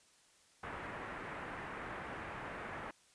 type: low-pass noise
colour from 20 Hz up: white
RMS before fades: -45 dBFS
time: 0.63-2.91 s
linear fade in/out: 5 ms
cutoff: 1900 Hz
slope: 24 dB/octave
effects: white hiss -67 dBFS RMS until 3.14 s + resampled to 22050 Hz